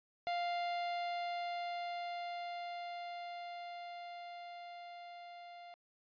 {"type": "tone with level ramp", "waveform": "45% pulse", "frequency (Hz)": 698.5, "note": "F5", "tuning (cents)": 0, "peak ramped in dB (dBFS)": [-34, -50], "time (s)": [0.27, 5.74], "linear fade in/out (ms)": 0, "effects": ["resampled to 11025 Hz"]}